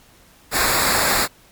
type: noise with comb filter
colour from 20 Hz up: pink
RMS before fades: -18 dBFS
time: 0.51-1.28 s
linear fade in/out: 50 ms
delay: 0.33 ms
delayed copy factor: -0.75
effects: pink hiss -51 dBFS RMS until 1.51 s + MP3 96 kbps